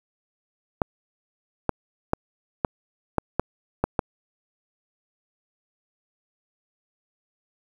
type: clicks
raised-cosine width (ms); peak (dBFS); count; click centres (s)
1; -6; 8; 0.818 / 1.693 / 2.134 / 2.648 / 3.183 / 3.396 / 3.84 / 3.992
effects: 7-bit